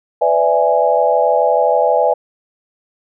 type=chord; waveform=sine; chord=E dominant seventh; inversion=second; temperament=equal with one note detuned; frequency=500.5 / 587.3 / 659.3 / 830.6 Hz; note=B4 / D5 / E5 / G#5; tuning=+23 / 0 / 0 / 0 cents; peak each=-16 dBFS; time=0.21-2.14 s; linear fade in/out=10 ms; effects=none